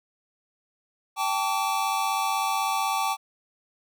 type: chord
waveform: square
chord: G suspended second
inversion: none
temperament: equal with one note detuned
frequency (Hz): 784 / 880 / 1147.8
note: G5 / A5 / D6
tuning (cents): 0 / 0 / -40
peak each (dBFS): -29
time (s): 1.16-3.17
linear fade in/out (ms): 50
effects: none